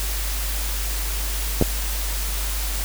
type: clicks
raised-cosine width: 2 ms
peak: -4 dBFS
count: 2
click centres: 1.613 / 1.624 s
effects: added 50 Hz sine -24 dBFS peak until 2.84 s + white hiss -29 dBFS RMS until 2.84 s